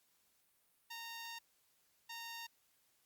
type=tone bursts at uneven times; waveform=10% pulse; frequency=923 Hz; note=A#5; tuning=17 cents flat; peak=-37 dBFS; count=2; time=0.9-1.39 / 2.09-2.47 s; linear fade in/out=10 ms; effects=white hiss -75 dBFS RMS until 3.05 s + Opus 48 kbps